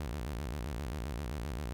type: tone with vibrato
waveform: sawtooth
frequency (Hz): 65.2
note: C2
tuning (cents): -5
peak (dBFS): -32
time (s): 0-1.73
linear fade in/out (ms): 0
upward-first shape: square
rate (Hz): 7.6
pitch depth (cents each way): 240
effects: none